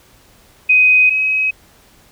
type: tone pair in turn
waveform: sine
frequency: 2508 / 2542 Hz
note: D#7 / D#7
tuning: +13 / +36 cents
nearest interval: unison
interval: 23 cents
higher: second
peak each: -7 / -13 dBFS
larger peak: first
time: 0.69-1.1 / 1.1-1.51 s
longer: neither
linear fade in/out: 10 ms
effects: pink hiss -49 dBFS RMS until 2.11 s